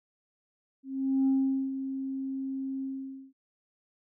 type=tone with ADSR envelope; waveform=sine; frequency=267.9 Hz; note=C4; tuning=41 cents sharp; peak=-20 dBFS; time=0.83-3.33 s; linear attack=440 ms; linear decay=440 ms; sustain=-11 dB; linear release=500 ms; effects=tanh soft clip ceiling -19 dBFS